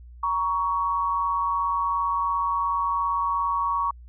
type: tone pair together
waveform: sine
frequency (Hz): 941.8 / 1119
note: A#5 / C#6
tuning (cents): +18 / +16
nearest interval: minor third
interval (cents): 298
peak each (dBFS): -27 / -23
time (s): 0.23-3.91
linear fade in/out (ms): 5
effects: added 60 Hz sine -42 dBFS peak until 4.08 s